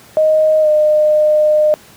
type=tone with pitch glide; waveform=sine; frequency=623 to 608.4 Hz; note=D#5 to D#5; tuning=+2 to -39 cents; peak=-8 dBFS; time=0.17-1.74 s; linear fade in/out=0 ms; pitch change=-41 cents; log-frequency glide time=0.61-0.68 s; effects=pink hiss -42 dBFS RMS until 1.96 s + high-pass 100 Hz 12 dB/octave